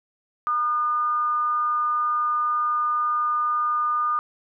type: tone with frequency modulation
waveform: sine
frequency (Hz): 1216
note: D#6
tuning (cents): -40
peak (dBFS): -20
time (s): 0.47-4.19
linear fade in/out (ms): 0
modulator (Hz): 266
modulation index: 0.25
effects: none